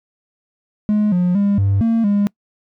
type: tone with pitch steps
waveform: triangle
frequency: 210.4 / 178.4 / 201.6 / 98.9 / 228 / 203.4 Hz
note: G#3 / F3 / G3 / G2 / A#3 / G#3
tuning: +23 / +37 / +49 / +16 / -38 / -36 cents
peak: -10 dBFS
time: 0.89-2.27 s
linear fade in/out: 0 ms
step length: 230 ms
effects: noise-tail reverb RT60 0.1 s tail -26 dB re dry + tanh soft clip ceiling -7 dBFS